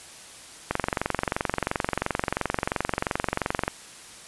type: click train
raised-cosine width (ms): 0.5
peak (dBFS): -8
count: 69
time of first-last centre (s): 0.71-3.679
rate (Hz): 22.9
effects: white hiss -45 dBFS RMS until 4.27 s + resampled to 24000 Hz